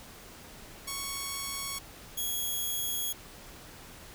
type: tone pair in turn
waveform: 5% pulse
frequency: 1108.7 / 3322 Hz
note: C#6 / G#7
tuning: 0 / 0 cents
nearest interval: octave + perfect fifth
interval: 1900 cents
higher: second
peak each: -22 dBFS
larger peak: neither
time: 0.87-1.79 / 2.17-3.13 s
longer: second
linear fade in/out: 10 ms
effects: pink hiss -49 dBFS RMS until 4.14 s